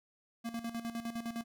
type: tone with tremolo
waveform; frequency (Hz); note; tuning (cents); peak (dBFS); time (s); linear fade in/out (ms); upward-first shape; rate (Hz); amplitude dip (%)
square; 231.7; A#3; -10; -36; 0.44-1.44; 20; square; 9.8; 70
effects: none